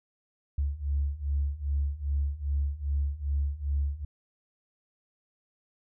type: beating tone pair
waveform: sine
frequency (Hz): 69.7 / 72.2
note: C#2 / D2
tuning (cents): +10 / -29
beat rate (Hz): 2.5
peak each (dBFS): -30 / -28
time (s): 0.58-4.05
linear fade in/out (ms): 5
effects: tanh soft clip ceiling -19 dBFS